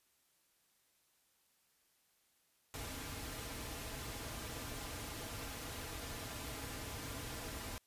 pink noise with comb filter, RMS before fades -45 dBFS, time 2.74-7.78 s, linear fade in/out 0 ms, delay 5.4 ms, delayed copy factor -0.55, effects white hiss -75 dBFS RMS until 7.86 s + resampled to 32000 Hz

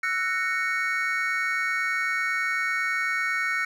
triangle chord, F# dominant seventh, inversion third, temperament just, 1332 / 1480 / 1850 / 2220 Hz, E6 / F#6 / A#6 / C#7, +18 / 0 / -14 / +2 cents, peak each -30 / -28 / -28 / -26 dBFS, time 0.03-3.65 s, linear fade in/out 5 ms, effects none

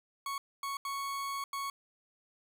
40% pulse tone bursts at uneven times, 1108.7 Hz, C#6, in tune, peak -34 dBFS, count 4, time 0.26-0.38 / 0.63-0.77 / 0.85-1.44 / 1.53-1.7 s, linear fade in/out 2 ms, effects none

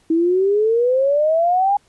sine exponential sweep, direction up, 319.5 to 823 Hz, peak -13 dBFS, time 0.1-1.77 s, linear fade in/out 5 ms, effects pink hiss -58 dBFS RMS until 1.88 s + resampled to 24000 Hz

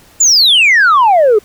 sine exponential sweep, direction down, 7330 to 400.1 Hz, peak -3 dBFS, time 0.2-1.39 s, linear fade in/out 10 ms, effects tanh soft clip ceiling -3 dBFS + pink hiss -44 dBFS RMS until 1.44 s

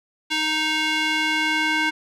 square tone with band-pass filter sweep, 311.1 Hz, D#4, in tune, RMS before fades -22 dBFS, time 0.3-1.91 s, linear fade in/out 20 ms, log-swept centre 3000 to 2000 Hz, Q 1.6, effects none

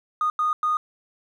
triangle tone bursts at uneven times, 1233 Hz, D#6, 16 cents flat, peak -16 dBFS, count 3, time 0.21-0.3 / 0.39-0.53 / 0.63-0.77 s, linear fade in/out 2 ms, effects tanh soft clip ceiling -17 dBFS

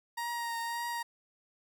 30% pulse tone with vibrato, 937 Hz, A#5, 9 cents sharp, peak -31 dBFS, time 0.17-1.03 s, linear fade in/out 10 ms, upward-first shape triangle, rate 1.8 Hz, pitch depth 25 cents each way, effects none

